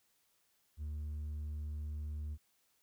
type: tone with hard clipping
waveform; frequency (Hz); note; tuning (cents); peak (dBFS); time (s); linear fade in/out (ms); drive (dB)
triangle; 75; D2; +37; -37; 0.77-2.38; 50; 1
effects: white hiss -75 dBFS RMS until 2.82 s